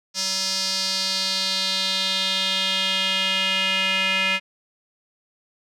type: tone with band-pass filter sweep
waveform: square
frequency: 190.5 Hz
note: G3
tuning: 49 cents flat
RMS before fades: -23 dBFS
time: 0.14-4.4 s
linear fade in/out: 50 ms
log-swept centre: 5400 to 2500 Hz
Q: 3.7
effects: none